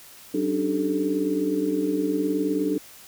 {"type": "tone cluster", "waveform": "sine", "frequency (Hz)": [189.5, 280.9, 300.2, 389.3, 437.6], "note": ["F#3", "C#4", "D4", "G4", "A4"], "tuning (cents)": [42, 23, 38, -12, -9], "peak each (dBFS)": [-32, -30, -24, -32, -28], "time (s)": [0.34, 2.78], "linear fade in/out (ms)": 5, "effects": ["white hiss -47 dBFS RMS until 3.07 s"]}